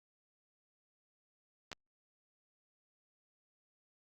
clicks, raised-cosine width 0.2 ms, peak -25 dBFS, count 2, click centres 1.717 / 1.729 s, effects Opus 48 kbps

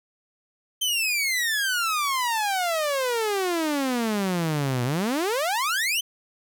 sawtooth exponential two-way sweep, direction down then up, 3136 to 119.1 to 3136 Hz, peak -19 dBFS, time 0.81-6.01 s, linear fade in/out 10 ms, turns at 4.84 s, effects none

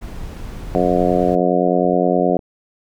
brown noise, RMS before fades -29 dBFS, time 0.01-1.36 s, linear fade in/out 20 ms
harmonic tone, 89.7 Hz, F2, 47 cents sharp, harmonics 2 / 3 / 4 / 5 / 6 / 7 / 8, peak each -21 / -21 / -21 / -21 / -21 / -21 / -21 dBFS, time 0.75-2.37 s, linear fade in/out 0 ms
clicks, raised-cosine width 2 ms, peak -23 dBFS, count 10, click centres 1.403 / 1.679 / 1.792 / 1.849 / 1.894 / 1.94 / 2.081 / 2.193 / 2.297 / 2.392 s
effects none

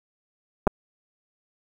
clicks, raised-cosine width 1 ms, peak -5 dBFS, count 2, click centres 0.67 / 0.675 s, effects 7-bit

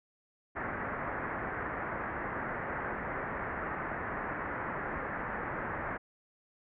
white low-pass noise, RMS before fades -37 dBFS, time 0.55-5.98 s, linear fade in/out 20 ms, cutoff 1900 Hz, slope 48 dB/octave, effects none

